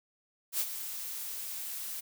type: noise with ADSR envelope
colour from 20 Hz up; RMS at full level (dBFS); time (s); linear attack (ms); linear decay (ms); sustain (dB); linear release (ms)
blue; -29; 0.52-2.01; 78; 50; -10; 17
effects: none